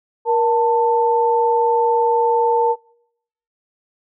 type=tone pair together; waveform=sine; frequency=471.5 / 889 Hz; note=A#4 / A5; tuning=+20 / +18 cents; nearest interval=major seventh; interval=1098 cents; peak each=-16 dBFS; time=0.25-2.76 s; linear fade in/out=50 ms; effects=noise-tail reverb RT60 0.8 s tail -26 dB re dry